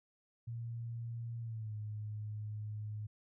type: tone with pitch glide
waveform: sine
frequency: 116.54 to 106.25 Hz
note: A#2 to G#2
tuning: 0 to +40 cents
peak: -39 dBFS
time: 0.47-3.07 s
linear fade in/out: 10 ms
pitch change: -160 cents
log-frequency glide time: 1.4-1.74 s
effects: none